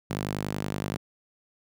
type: tone with high-pass filter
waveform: sawtooth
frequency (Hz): 50.6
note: G#1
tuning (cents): -44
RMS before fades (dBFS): -32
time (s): 0.1-0.97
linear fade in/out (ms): 10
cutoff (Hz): 150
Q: 1.2
effects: none